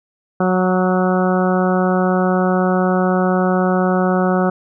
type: harmonic tone with a mistuned harmonic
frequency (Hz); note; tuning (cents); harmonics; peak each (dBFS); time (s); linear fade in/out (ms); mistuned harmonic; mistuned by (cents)
184; F#3; -9; 1 / 2 / 3 / 4 / 5 / 6 / 7 / 8; -16 / -20 / -21 / -22 / -29 / -29 / -25 / -28; 0.4-4.5; 5; 6; +22
effects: none